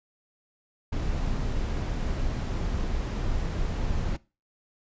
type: noise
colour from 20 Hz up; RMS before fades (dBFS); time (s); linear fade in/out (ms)
brown; -28; 0.92-4.17; 10
effects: noise-tail reverb RT60 0.3 s tail -21 dB re dry + resampled to 16000 Hz